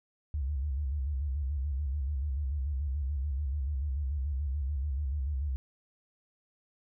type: tone with vibrato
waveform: sine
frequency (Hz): 69.9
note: C#2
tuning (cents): +15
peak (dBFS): -29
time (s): 0.34-5.56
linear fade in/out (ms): 0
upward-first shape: square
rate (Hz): 6.9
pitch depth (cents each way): 110
effects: none